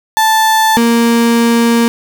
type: tone pair in turn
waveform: 35% pulse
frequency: 880 / 233.1 Hz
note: A5 / A#3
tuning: 0 / 0 cents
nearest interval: octave + major seventh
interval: 2300 cents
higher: first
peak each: -6 dBFS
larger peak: neither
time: 0.17-0.77 / 0.77-1.88 s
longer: second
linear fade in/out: 0 ms
effects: 8-bit